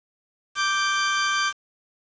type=tone pair together; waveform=sawtooth; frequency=1174.7 / 1568 Hz; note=D6 / G6; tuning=0 / 0 cents; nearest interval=perfect fourth; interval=500 cents; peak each=-20 dBFS; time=0.55-1.53 s; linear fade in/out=50 ms; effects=resampled to 16000 Hz + 7-bit